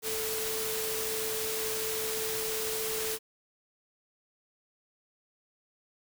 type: tone in noise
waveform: sine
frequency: 440 Hz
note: A4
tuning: in tune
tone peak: -35 dBFS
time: 0.02-3.19 s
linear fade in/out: 50 ms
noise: white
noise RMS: -34 dBFS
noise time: 0.02-3.19 s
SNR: -4 dB
effects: none